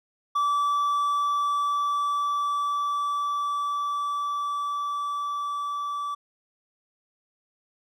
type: tone with level ramp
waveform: triangle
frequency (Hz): 1157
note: D6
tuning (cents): -26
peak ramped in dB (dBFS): -19 to -26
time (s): 0.35-6.15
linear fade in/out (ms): 10
effects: none